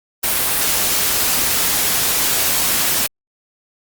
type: noise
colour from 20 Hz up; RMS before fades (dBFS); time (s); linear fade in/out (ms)
white; -17; 0.23-3.07; 10
effects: Opus 32 kbps